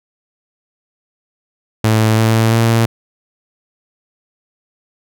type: tone with pitch steps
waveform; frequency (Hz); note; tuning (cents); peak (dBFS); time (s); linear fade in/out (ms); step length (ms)
sawtooth; 110 / 112.25 / 114.54; A2 / A2 / A#2; 0 / +35 / -30; -6; 1.84-2.86; 5; 340
effects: none